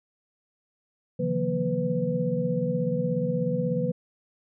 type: tone cluster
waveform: sine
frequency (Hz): 137.3 / 161 / 177.6 / 235.3 / 499.6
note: C#3 / E3 / F3 / A#3 / B4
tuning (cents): -16 / -41 / +29 / +16 / +20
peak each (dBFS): -33 / -30 / -29 / -32 / -28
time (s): 1.19-3.92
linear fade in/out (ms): 10
effects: none